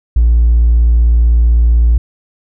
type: tone with hard clipping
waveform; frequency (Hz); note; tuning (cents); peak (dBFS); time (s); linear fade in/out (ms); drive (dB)
sine; 57.9; A#1; -11; -6; 0.16-1.98; 5; 1
effects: none